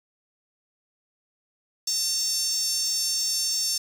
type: tone with high-pass filter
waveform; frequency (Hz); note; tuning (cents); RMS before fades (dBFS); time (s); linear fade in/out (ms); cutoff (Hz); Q
5% pulse; 903; A5; +45; -26; 1.87-3.78; 5; 5500; 4.6
effects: 8-bit